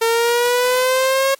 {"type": "linear sweep", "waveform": "sawtooth", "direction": "up", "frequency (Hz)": [453.5, 546], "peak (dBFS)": -10, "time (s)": [0.01, 1.35], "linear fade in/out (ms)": 10, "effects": ["white hiss -51 dBFS RMS until 1.39 s", "MP3 64 kbps"]}